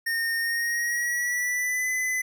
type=tone with pitch glide; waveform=square; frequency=1837 to 2015 Hz; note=A#6 to B6; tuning=-26 to +34 cents; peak=-25 dBFS; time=0.06-2.22 s; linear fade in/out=10 ms; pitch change=+160 cents; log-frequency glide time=0.39-1.89 s; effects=none